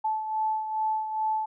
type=beating tone pair; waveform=sine; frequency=870 / 872.4 Hz; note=A5 / A5; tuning=-20 / -15 cents; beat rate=2.4 Hz; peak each=-26 / -34 dBFS; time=0.04-1.46 s; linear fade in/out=10 ms; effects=none